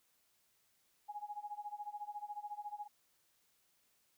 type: tone with tremolo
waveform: sine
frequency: 830.6 Hz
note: G#5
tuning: in tune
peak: -39 dBFS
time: 1.08-2.88 s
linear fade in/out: 20 ms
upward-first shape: sine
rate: 14 Hz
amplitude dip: 90%
effects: white hiss -75 dBFS RMS until 4.17 s